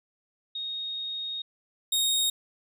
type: tone pair in turn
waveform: sine / sawtooth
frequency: 3729 / 3729 Hz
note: A#7 / A#7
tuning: 0 / 0 cents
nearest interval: unison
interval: 0 cents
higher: neither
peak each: -31 / -20 dBFS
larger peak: second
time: 0.55-1.42 / 1.92-2.3 s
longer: first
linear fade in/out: 5 ms
effects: none